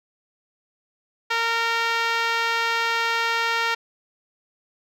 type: tone with band-pass filter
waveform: 5% pulse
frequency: 460.5 Hz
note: A#4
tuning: 21 cents flat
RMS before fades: -23 dBFS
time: 1.3-3.75 s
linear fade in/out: 10 ms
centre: 1300 Hz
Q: 0.9
effects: none